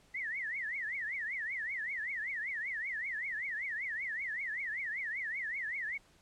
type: tone with vibrato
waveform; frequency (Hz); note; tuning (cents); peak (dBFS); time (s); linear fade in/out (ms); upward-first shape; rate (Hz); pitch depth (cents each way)
sine; 1948; B6; -24; -35; 0.14-5.98; 10; triangle; 5.2; 270
effects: pink hiss -65 dBFS RMS until 6.21 s + low-pass 9000 Hz 12 dB/octave